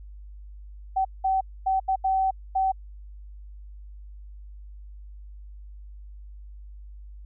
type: tone bursts at uneven times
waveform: sine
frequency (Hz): 765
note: G5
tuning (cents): -42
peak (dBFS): -20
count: 6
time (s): 0.96-1.05 / 1.24-1.41 / 1.66-1.8 / 1.88-1.96 / 2.04-2.31 / 2.55-2.72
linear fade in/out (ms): 10
effects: added 50 Hz sine -40 dBFS peak until 7.25 s